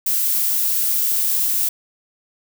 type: noise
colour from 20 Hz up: violet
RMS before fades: -19 dBFS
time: 0.06-1.69 s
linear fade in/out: 5 ms
effects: none